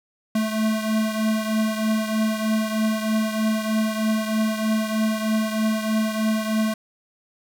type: beating tone pair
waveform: square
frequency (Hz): 217.5 / 220.7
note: A3 / A3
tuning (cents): -20 / +5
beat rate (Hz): 3.2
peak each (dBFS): -22 / -28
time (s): 0.35-6.74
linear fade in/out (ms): 5
effects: 8-bit